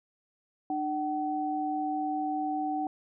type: tone pair together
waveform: sine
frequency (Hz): 300.8 / 758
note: D4 / F#5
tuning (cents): +42 / +42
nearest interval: octave + major third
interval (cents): 1600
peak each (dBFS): -32 / -30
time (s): 0.7-2.87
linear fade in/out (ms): 2
effects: none